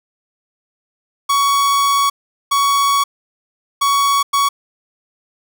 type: tone bursts at uneven times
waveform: 45% pulse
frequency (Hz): 1121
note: C#6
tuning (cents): +19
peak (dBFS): -12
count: 4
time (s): 1.29-2.1 / 2.51-3.04 / 3.81-4.23 / 4.33-4.49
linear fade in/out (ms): 10
effects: none